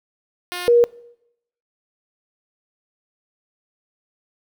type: tone pair in turn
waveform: 5% pulse / sine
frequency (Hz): 355.9 / 476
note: F4 / A#4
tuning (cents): +33 / +36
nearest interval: perfect fourth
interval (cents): 503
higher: second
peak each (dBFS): -15 / -10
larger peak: second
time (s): 0.52-0.68 / 0.68-0.84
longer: neither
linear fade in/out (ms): 0
effects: noise-tail reverb RT60 0.8 s tail -23 dB re dry